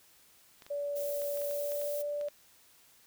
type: clicks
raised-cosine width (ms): 0.2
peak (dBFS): -33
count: 10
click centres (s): 0.622 / 0.665 / 1.218 / 1.373 / 1.417 / 1.511 / 1.719 / 1.816 / 2.212 / 2.285
type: tone with pitch glide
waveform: sine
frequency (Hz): 575 to 584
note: D5 to D5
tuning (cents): -37 to -10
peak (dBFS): -32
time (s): 0.7-2.29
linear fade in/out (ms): 10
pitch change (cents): +27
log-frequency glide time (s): 1.46-2.07
type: noise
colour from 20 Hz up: violet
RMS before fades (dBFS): -42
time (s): 0.95-2.03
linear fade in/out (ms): 20
effects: white hiss -62 dBFS RMS until 3.06 s